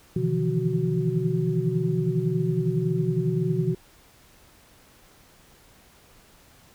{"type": "tone cluster", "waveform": "sine", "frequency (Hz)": [127, 150.6, 162.5, 172.4, 371.5], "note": ["B2", "D3", "E3", "F3", "F#4"], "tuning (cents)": [49, 44, -24, -22, 7], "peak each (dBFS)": -28, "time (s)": [0.16, 3.75], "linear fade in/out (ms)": 5, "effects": ["pink hiss -55 dBFS RMS until 6.74 s"]}